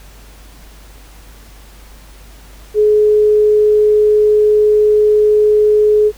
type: tone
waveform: sine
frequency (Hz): 423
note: G#4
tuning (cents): +32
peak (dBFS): -7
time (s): 2.74-6.12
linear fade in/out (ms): 50
effects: added 50 Hz sine -37 dBFS peak until 6.17 s + pink hiss -43 dBFS RMS until 6.17 s